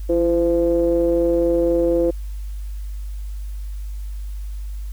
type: ring-modulated tone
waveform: triangle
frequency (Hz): 87.4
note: F2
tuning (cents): +2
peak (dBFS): -10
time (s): 0.09-2.11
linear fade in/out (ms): 10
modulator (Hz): 425
effects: added 50 Hz sine -26 dBFS peak until 4.92 s + white hiss -52 dBFS RMS until 4.92 s